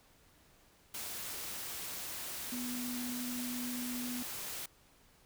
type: tone in noise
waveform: sine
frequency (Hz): 246.3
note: B3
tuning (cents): -5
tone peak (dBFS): -38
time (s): 2.52-4.23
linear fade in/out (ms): 5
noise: white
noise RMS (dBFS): -42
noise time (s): 0.94-4.66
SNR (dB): +1
effects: pink hiss -65 dBFS RMS until 5.25 s